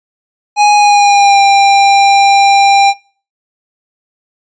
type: tone with pitch glide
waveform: square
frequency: 830 to 795.3 Hz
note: G#5 to G5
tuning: -1 to +25 cents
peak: -5 dBFS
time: 0.56-2.94 s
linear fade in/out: 50 ms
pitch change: -74 cents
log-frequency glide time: 0.75-1.4 s
effects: noise-tail reverb RT60 0.4 s tail -22 dB re dry + resampled to 16000 Hz